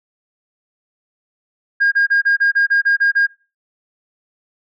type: tone bursts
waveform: sine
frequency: 1621 Hz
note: G#6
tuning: 42 cents flat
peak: -9 dBFS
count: 10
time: 1.8-3.27 s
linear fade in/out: 20 ms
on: 120 ms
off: 30 ms
effects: noise-tail reverb RT60 0.3 s tail -22 dB re dry + tanh soft clip ceiling -8 dBFS